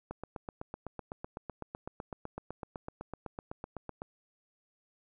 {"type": "click train", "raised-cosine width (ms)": 1, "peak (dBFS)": -25, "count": 32, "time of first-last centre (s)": [0.11, 4.019], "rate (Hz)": 7.93, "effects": []}